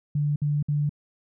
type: tone bursts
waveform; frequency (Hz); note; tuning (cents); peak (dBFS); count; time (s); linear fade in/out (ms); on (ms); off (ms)
sine; 146.83; D3; 0; -21; 3; 0.15-0.894; 5; 210; 57
effects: none